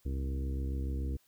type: harmonic tone with a mistuned harmonic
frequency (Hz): 67.1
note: C2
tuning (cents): +44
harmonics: 1 / 2 / 3 / 4 / 5 / 6 / 7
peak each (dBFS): -32 / -43 / -47 / -44 / -47 / -54 / -51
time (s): 0.05-1.17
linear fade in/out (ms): 10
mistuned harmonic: 1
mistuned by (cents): +37
effects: white hiss -69 dBFS RMS until 1.27 s